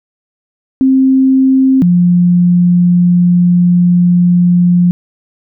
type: tone pair in turn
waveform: sine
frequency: 264.3 / 176.4 Hz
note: C4 / F3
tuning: +18 / +18 cents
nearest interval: perfect fifth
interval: 700 cents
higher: first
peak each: -5 dBFS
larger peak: neither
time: 0.81-1.82 / 1.82-4.91 s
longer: second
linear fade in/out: 0 ms
effects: none